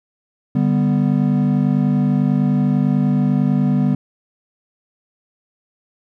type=chord; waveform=triangle; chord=G major; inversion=second; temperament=equal; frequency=146.83 / 196 / 246.9 Hz; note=D3 / G3 / B3; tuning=0 / 0 / 0 cents; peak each=-16 dBFS; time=0.55-3.95 s; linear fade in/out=5 ms; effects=none